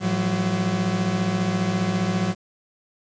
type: tone cluster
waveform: 40% pulse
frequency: 108.6 / 172 / 186.8 Hz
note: A2 / F3 / F#3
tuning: -22 / -26 / +17 cents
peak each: -28 / -26 / -22 dBFS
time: 0-2.35 s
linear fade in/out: 50 ms
effects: resampled to 16000 Hz + 8-bit